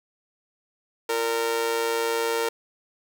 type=tone with amplitude modulation; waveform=sawtooth; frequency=460 Hz; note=A#4; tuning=23 cents flat; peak=-16 dBFS; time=1.09-2.49 s; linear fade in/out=5 ms; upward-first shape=sine; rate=120 Hz; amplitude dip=70%; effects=none